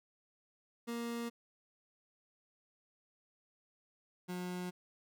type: tone pair in turn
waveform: 30% pulse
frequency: 234.6 / 179.93 Hz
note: A#3 / F#3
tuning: +11 / -48 cents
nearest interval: perfect fourth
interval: 459 cents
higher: first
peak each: -35 / -36 dBFS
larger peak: first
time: 0.87-1.3 / 4.28-4.71 s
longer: neither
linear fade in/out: 20 ms
effects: none